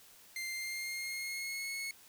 sawtooth tone with pitch glide, 2093 to 2187 Hz, C7 to C#7, 0 to -24 cents, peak -34 dBFS, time 0.36-1.91 s, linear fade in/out 2 ms, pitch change +76 cents, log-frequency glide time 0.49-1.71 s, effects white hiss -59 dBFS RMS until 2.08 s

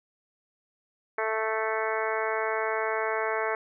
harmonic tone, 220 Hz, A3, in tune, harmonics 2 / 3 / 4 / 5 / 6 / 7 / 8 / 9 / 10, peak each -31 / -33 / -34 / -35 / -36 / -36 / -37 / -38 / -38 dBFS, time 1.18-3.55 s, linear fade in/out 2 ms, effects none

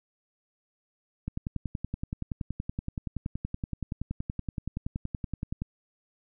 click train, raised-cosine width 5 ms, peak -19 dBFS, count 47, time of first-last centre 1.28-5.62 s, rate 10.6 Hz, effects none

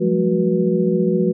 sine tone cluster, 174.2 / 189 / 214 / 369 / 485.7 Hz, F3 / F#3 / A3 / F#4 / B4, -4 / +37 / -48 / -5 / -29 cents, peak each -20 / -24 / -21 / -19 / -23 dBFS, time 0-1.33 s, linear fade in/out 20 ms, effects none

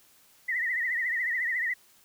sine tone with vibrato, 1932 Hz, B6, 39 cents flat, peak -26 dBFS, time 0.48-1.74 s, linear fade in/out 10 ms, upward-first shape triangle, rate 14 Hz, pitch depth 120 cents each way, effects white hiss -60 dBFS RMS until 2.04 s

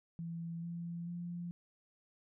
sine tone with pitch steps, 167.4 / 170.42 / 173.5 Hz, E3 / F3 / F3, +27 / -42 / -11 cents, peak -39 dBFS, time 0.19-1.51 s, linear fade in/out 0 ms, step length 440 ms, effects none

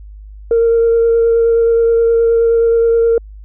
sine tone with vibrato, 461.4 Hz, A#4, 18 cents flat, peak -7 dBFS, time 0.51-3.18 s, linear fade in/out 2 ms, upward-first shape sine, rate 9.5 Hz, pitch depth 11 cents each way, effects tanh soft clip ceiling -5 dBFS + added 51 Hz sine -31 dBFS peak until 3.44 s

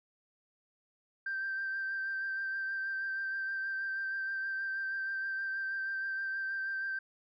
sine tone with vibrato, 1568 Hz, G6, in tune, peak -32 dBFS, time 1.26-6.99 s, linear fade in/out 5 ms, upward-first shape sine, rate 6.3 Hz, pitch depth 18 cents each way, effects tanh soft clip ceiling -29 dBFS

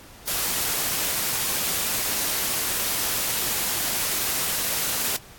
white noise, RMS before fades -25 dBFS, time 0.27-5.17 s, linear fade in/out 10 ms, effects pink hiss -47 dBFS RMS until 5.38 s + AAC 64 kbps

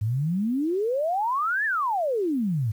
sine exponential two-way sweep, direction up then down, 100.8 to 1814 to 100.8 Hz, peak -22 dBFS, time 0.01-2.72 s, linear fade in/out 10 ms, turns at 1.65 s, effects 9-bit

